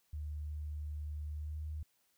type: tone with pitch glide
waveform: sine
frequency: 75.1 to 76.68 Hz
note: D2 to D#2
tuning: +39 to -25 cents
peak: -38 dBFS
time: 0.13-1.83 s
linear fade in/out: 5 ms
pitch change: +36 cents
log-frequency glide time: 1.39-1.58 s
effects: white hiss -75 dBFS RMS until 2.17 s